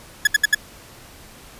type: tone bursts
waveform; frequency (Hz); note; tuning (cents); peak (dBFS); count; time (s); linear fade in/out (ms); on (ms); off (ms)
40% pulse; 1700; G#6; +40; -10; 4; 0.25-0.548; 5; 22; 70
effects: pink hiss -44 dBFS RMS until 1.59 s + resampled to 32000 Hz